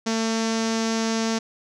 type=tone with low-pass filter; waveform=sawtooth; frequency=224.8 Hz; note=A3; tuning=37 cents sharp; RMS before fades=-24 dBFS; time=0.06-1.39 s; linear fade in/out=10 ms; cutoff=6000 Hz; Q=3.3; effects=none